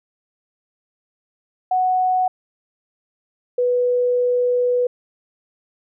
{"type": "tone pair in turn", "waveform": "sine", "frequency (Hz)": [740, 492.5], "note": ["F#5", "B4"], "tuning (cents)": [0, -5], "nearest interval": "perfect fifth", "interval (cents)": 705, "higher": "first", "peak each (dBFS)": -15, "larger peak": "neither", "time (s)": [[1.71, 2.28], [3.58, 4.87]], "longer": "second", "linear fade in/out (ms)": 5, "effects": []}